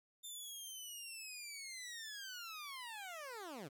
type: linear sweep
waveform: 15% pulse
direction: down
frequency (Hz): 3596 to 123.3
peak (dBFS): -40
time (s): 0.23-3.69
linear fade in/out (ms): 20
effects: none